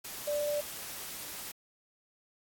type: tone in noise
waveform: sine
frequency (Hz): 587.3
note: D5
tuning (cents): 0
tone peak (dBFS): -29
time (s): 0.27-0.61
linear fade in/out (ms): 10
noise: white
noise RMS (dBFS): -42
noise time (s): 0.04-1.52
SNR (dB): +10
effects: AAC 64 kbps